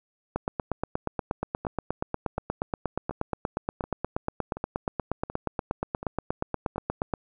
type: two click trains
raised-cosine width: 1 ms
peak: -13 / -21 dBFS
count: 58 / 8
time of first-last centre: 0.36-7.138 / 1.65-6.759 s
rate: 8.41 / 1.37 Hz
effects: none